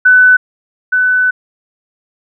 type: tone pair in turn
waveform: sine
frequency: 1500 / 1500 Hz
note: F#6 / F#6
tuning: +23 / +23 cents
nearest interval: unison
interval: 0 cents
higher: neither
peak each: -3 / -8 dBFS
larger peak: first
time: 0.05-0.37 / 0.92-1.31 s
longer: second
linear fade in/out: 10 ms
effects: none